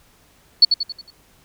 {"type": "tone with echo", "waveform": "sine", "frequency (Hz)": 4420, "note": "C#8", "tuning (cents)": -6, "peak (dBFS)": -5, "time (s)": [0.62, 0.65], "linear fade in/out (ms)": 5, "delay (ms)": 91, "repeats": 5, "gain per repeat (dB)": -7, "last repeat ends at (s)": 1.105, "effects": ["pink hiss -55 dBFS RMS until 1.44 s"]}